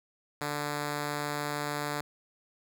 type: tone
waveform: 5% pulse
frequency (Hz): 146.83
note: D3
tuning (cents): 0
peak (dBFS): -20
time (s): 0.41-2.01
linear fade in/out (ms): 2
effects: none